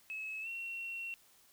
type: tone with pitch glide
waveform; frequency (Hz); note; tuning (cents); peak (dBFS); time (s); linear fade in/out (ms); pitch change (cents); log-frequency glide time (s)
sine; 2583 to 2727; E7 to F7; -36 to -42; -38; 0.1-1.14; 0; +94; 0.41-0.48
effects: tanh soft clip ceiling -34 dBFS + white hiss -65 dBFS RMS until 1.52 s